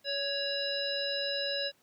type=harmonic tone with a mistuned harmonic; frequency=563 Hz; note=C#5; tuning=27 cents sharp; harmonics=1 / 3 / 5 / 7 / 9; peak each=-35 / -39 / -39 / -35 / -38 dBFS; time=0.04-1.72 s; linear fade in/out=50 ms; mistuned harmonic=3; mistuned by=-29 cents; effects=pink hiss -67 dBFS RMS until 1.82 s + high-pass 150 Hz 12 dB/octave